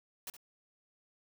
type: noise with echo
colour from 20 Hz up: white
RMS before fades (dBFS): -42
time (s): 0.27-0.3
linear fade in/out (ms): 2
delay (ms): 67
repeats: 1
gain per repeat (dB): -12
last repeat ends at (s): 0.367
effects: none